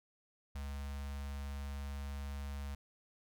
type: tone with notch filter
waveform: square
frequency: 70.1 Hz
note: C#2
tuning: 20 cents sharp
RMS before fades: -42 dBFS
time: 0.55-2.75 s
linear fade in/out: 5 ms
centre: 360 Hz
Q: 0.87
effects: none